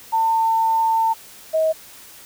sine tone pair in turn, 899 / 635.7 Hz, A5 / D#5, +37 / +37 cents, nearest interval tritone, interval 600 cents, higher first, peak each -15 dBFS, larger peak neither, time 0.12-1.14 / 1.53-1.73 s, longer first, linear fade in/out 20 ms, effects white hiss -43 dBFS RMS until 2.25 s

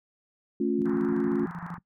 sine chord, A augmented, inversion none, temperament equal with one note detuned, 220 / 277.2 / 355.1 Hz, A3 / C#4 / E#4, 0 / 0 / +29 cents, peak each -28 / -27 / -27 dBFS, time 0.6-1.46 s, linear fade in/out 5 ms
sine tone with tremolo, 172 Hz, F3, 26 cents flat, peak -33 dBFS, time 0.78-1.79 s, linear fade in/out 10 ms, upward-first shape square, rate 13 Hz, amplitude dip 80%
pink band-pass noise, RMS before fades -43 dBFS, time 0.85-1.78 s, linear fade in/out 10 ms, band 790 to 1700 Hz, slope 48 dB/octave
effects noise-tail reverb RT60 0.1 s tail -19 dB re dry

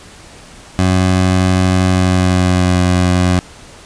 20% pulse tone with pitch glide, 92.5 to 90.34 Hz, F#2 to F#2, 0 to -41 cents, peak -5 dBFS, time 0.79-3.39 s, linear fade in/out 0 ms, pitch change -41 cents, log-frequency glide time 1.83-2.81 s, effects pink hiss -38 dBFS RMS until 3.85 s + resampled to 22050 Hz

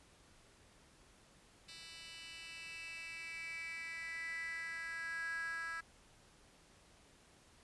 10% pulse tone with high-pass filter sweep, 329.6 Hz, E4, in tune, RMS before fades -45 dBFS, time 1.68-5.81 s, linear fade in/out 10 ms, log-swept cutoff 3300 to 1500 Hz, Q 8.3, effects pink hiss -65 dBFS RMS until 7.63 s + resampled to 24000 Hz

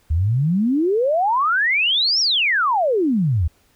sine exponential two-way sweep, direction up then down, 73.4 to 5680 to 73.4 Hz, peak -15 dBFS, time 0.1-3.48 s, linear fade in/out 10 ms, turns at 2.2 s, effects pink hiss -59 dBFS RMS until 3.75 s

